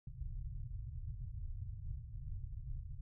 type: low-pass noise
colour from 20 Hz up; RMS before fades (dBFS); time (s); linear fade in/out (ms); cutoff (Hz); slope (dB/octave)
pink; -44; 0.07-3.01; 5; 140; 96
effects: none